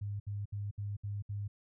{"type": "tone bursts", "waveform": "sine", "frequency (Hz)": 102, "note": "G#2", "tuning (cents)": -31, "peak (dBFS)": -35, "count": 6, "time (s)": [0.01, 1.48], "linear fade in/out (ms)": 10, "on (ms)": 190, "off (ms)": 66, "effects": []}